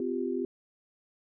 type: chord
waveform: sine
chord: C suspended fourth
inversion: none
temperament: equal with one note detuned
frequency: 256.4 / 349.2 / 392 Hz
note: C4 / F4 / G4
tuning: -35 / 0 / 0 cents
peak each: -33 dBFS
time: 0-0.45 s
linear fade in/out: 2 ms
effects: none